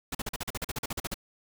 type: noise bursts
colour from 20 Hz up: pink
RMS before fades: -33 dBFS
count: 15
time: 0.12-1.143 s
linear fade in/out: 5 ms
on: 29 ms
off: 42 ms
effects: none